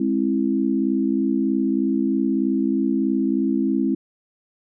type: chord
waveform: sine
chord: Ab augmented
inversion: none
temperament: equal with one note detuned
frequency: 207.7 / 266.4 / 329.6 Hz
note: Ab3 / C4 / E4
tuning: 0 / +31 / 0 cents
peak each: -23 / -21 / -23 dBFS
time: 0-3.95 s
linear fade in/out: 5 ms
effects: none